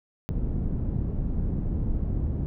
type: low-pass noise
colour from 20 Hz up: pink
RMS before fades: -27 dBFS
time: 0.29-2.46 s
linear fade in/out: 0 ms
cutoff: 210 Hz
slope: 12 dB/octave
effects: none